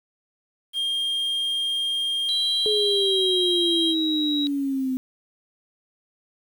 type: tone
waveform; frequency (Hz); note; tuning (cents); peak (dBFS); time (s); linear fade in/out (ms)
triangle; 3214; G7; +43; -21; 0.73-3.95; 50
type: tone with pitch glide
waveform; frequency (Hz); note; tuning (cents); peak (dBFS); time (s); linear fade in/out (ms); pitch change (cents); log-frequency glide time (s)
sine; 3951 to 3852; B7 to B7; 0 to -44; -24; 2.29-4.47; 0; -44; 2.89-3.26
type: exponential sweep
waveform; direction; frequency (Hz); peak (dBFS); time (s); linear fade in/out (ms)
sine; down; 427.9 to 256.1; -22; 2.66-4.97; 0
effects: 8-bit